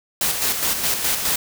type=noise with tremolo; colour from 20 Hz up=white; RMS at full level=-20 dBFS; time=0.21-1.36 s; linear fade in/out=2 ms; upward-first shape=square; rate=4.8 Hz; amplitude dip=45%; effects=none